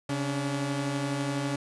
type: tone pair together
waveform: sawtooth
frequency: 137.17 / 286.4 Hz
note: C#3 / D4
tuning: -18 / -43 cents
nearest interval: octave + minor second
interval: 1275 cents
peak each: -27 dBFS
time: 0.09-1.56 s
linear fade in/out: 5 ms
effects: resampled to 24000 Hz